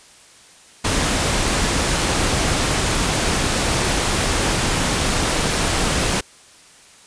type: noise with amplitude modulation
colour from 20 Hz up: pink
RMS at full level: -18 dBFS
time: 0.84-6.21 s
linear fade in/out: 10 ms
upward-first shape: sine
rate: 252 Hz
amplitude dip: 25%
effects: white hiss -47 dBFS RMS until 7.06 s + resampled to 22050 Hz